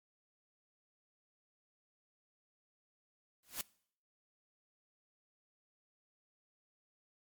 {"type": "noise with exponential growth", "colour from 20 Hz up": "white", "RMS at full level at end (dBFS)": -35, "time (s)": [3.43, 3.61], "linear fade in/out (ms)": 1, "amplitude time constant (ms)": 37, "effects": ["noise-tail reverb RT60 0.6 s tail -23 dB re dry", "MP3 96 kbps"]}